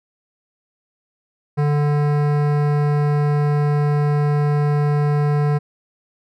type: tone with hard clipping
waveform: sine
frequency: 146.83 Hz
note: D3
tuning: in tune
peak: -17 dBFS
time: 1.57-5.59 s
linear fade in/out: 20 ms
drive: 17 dB
effects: none